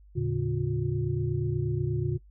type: tone cluster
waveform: sine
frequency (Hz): 81.6 / 114.1 / 142.4 / 358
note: E2 / A#2 / C#3 / F4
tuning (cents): -17 / -37 / +47 / +43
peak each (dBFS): -36 / -30 / -29 / -33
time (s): 0.15-2.18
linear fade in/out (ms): 20
effects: noise-tail reverb RT60 0.1 s tail -19 dB re dry + added 50 Hz sine -51 dBFS peak until 2.3 s